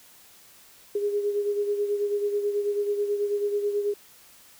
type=beating tone pair; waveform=sine; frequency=409.1 / 418.3 Hz; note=G#4 / G#4; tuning=-26 / +12 cents; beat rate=9.2 Hz; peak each=-24 / -32 dBFS; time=0.95-3.94 s; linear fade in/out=5 ms; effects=white hiss -53 dBFS RMS until 4.59 s